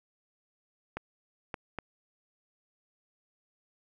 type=clicks; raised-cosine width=0.5 ms; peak=-20 dBFS; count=3; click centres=0.97 / 1.542 / 1.787 s; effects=none